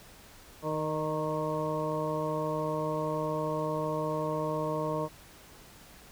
harmonic tone with a mistuned harmonic, 155.5 Hz, D#3, 1 cent flat, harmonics 1 / 2 / 3 / 4 / 6 / 7, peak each -36 / -37 / -35 / -34 / -38 / -38 dBFS, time 0.62-5.09 s, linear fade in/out 50 ms, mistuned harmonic 4, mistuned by -26 cents, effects pink hiss -53 dBFS RMS until 6.11 s

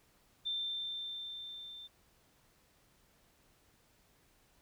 sine tone with level ramp, 3571 Hz, A7, 25 cents sharp, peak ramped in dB -33 to -47 dBFS, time 0.45-1.88 s, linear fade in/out 20 ms, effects pink hiss -69 dBFS RMS until 4.61 s

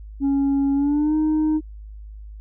sine tone with pitch glide, 277.2 to 309.4 Hz, C#4 to D#4, 0 to -10 cents, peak -14 dBFS, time 0.2-1.61 s, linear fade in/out 50 ms, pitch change +190 cents, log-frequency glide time 0.74-1.15 s, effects tanh soft clip ceiling -16 dBFS + added 52 Hz sine -35 dBFS peak until 2.4 s

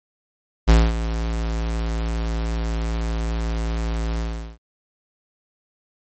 square tone with ADSR envelope, 56.1 Hz, A1, 34 cents sharp, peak -9 dBFS, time 0.67-4.58 s, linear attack 25 ms, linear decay 230 ms, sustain -13 dB, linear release 400 ms, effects MP3 32 kbps

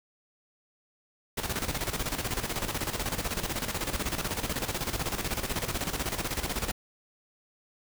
pink noise with tremolo, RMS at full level -30 dBFS, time 1.37-6.72 s, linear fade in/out 10 ms, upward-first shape square, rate 16 Hz, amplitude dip 65%, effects none

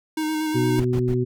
square tone with vibrato, 311.1 Hz, D#4, in tune, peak -23 dBFS, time 0.17-0.8 s, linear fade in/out 5 ms, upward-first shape square, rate 8.5 Hz, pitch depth 16 cents each way
harmonic tone, 124.3 Hz, B2, 12 cents sharp, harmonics 1 / 2 / 3, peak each -22 / -26 / -23 dBFS, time 0.54-1.25 s, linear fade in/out 20 ms
brown noise bursts, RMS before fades -30 dBFS, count 3, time 0.78-1.144 s, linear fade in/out 5 ms, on 68 ms, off 80 ms
effects none

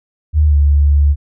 sine tone with pitch glide, 76 to 72.19 Hz, D#2 to D2, -40 to -29 cents, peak -7 dBFS, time 0.33-1.16 s, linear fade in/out 50 ms, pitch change -89 cents, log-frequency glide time 0.45-0.56 s, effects none

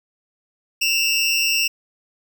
25% pulse tone pair together, 2645 / 2802 Hz, E7 / F7, +5 / +5 cents, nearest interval minor second, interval 100 cents, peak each -16 dBFS, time 0.81-1.68 s, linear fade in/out 10 ms, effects none

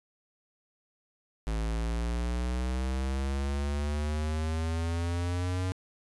square exponential sweep, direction up, 53.9 to 93 Hz, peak -29 dBFS, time 1.47-5.72 s, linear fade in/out 0 ms, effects resampled to 24000 Hz

